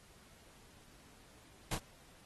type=noise with echo; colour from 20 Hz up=pink; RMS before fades=-36 dBFS; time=1.71-1.75 s; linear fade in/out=5 ms; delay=32 ms; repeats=1; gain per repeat=-5 dB; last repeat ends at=1.782 s; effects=pink hiss -62 dBFS RMS until 2.25 s + AAC 32 kbps

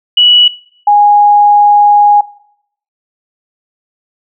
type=tone pair in turn; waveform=sine; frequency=2940 / 825 Hz; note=F#7 / G#5; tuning=-12 / -12 cents; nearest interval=octave + minor seventh; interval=2200 cents; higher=first; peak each=-3 dBFS; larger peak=neither; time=0.17-0.48 / 0.87-2.21 s; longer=second; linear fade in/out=5 ms; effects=noise-tail reverb RT60 0.7 s tail -20 dB re dry

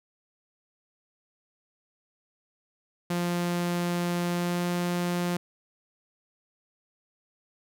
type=tone with pitch glide; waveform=sawtooth; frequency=174.61 to 175.82 Hz; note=F3 to F3; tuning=0 to +12 cents; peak=-22 dBFS; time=3.1-5.37 s; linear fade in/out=5 ms; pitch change=+12 cents; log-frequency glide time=4.3-4.67 s; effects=none

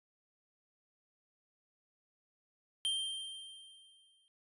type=tone with exponential decay; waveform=square; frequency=3157 Hz; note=G7; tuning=12 cents sharp; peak=-31 dBFS; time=2.85-4.28 s; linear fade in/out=0 ms; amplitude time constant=310 ms; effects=resampled to 24000 Hz

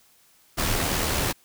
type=noise with amplitude modulation; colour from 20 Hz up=pink; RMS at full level=-23 dBFS; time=0.57-1.33 s; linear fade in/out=20 ms; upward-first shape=sine; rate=78.6 Hz; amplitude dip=40%; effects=white hiss -59 dBFS RMS until 1.44 s

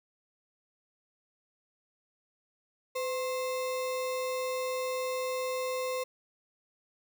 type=tone with sample-and-hold; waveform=sine; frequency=509 Hz; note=C5; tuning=48 cents flat; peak=-30 dBFS; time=2.95-6.04 s; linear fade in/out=10 ms; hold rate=1575 Hz; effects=none

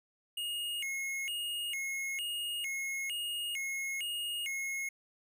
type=tone with vibrato; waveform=square; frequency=2489 Hz; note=D#7; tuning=in tune; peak=-35 dBFS; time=0.37-4.89 s; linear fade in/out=5 ms; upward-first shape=square; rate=1.1 Hz; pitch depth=240 cents each way; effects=none

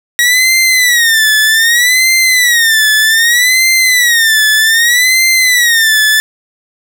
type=tone with vibrato; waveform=sawtooth; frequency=1899 Hz; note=A#6; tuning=32 cents sharp; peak=-3 dBFS; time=0.19-6.2 s; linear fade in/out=0 ms; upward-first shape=sine; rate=0.64 Hz; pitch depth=160 cents each way; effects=none

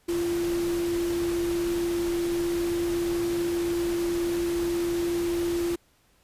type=tone in noise; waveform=sine; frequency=343.6 Hz; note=F4; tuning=28 cents flat; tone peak=-24 dBFS; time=0.08-5.76 s; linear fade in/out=10 ms; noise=pink; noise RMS=-37 dBFS; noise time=0.08-5.76 s; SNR=+10 dB; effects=pink hiss -64 dBFS RMS until 6.23 s + resampled to 32000 Hz

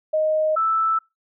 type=tone pair in turn; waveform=sine; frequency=622.3 / 1318.6 Hz; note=D#5 / E6; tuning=0 / 0 cents; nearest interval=octave + minor second; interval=1300 cents; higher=second; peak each=-17 dBFS; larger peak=neither; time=0.13-0.56 / 0.56-0.99 s; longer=neither; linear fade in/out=10 ms; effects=noise-tail reverb RT60 0.2 s tail -24 dB re dry

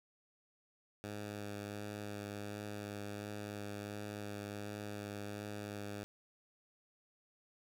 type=tone with vibrato; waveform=10% pulse; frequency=103.2 Hz; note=G#2; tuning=10 cents flat; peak=-34 dBFS; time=1.04-6.04 s; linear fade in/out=0 ms; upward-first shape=sine; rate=1.4 Hz; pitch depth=14 cents each way; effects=none

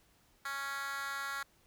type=tone with high-pass filter; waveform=10% pulse; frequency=277 Hz; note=C#4; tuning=1 cent flat; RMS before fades=-39 dBFS; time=0.45-1.43 s; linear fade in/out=5 ms; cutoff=1400 Hz; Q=2.3; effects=pink hiss -68 dBFS RMS until 1.66 s

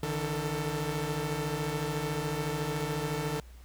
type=tone cluster; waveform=sawtooth; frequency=145.4 / 159.3 / 445.5 Hz; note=D3 / D#3 / A4; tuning=-17 / +41 / +22 cents; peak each=-31 dBFS; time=0.03-3.4 s; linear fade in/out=2 ms; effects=added 60 Hz sine -47 dBFS peak until 3.64 s + pink hiss -60 dBFS RMS until 3.64 s

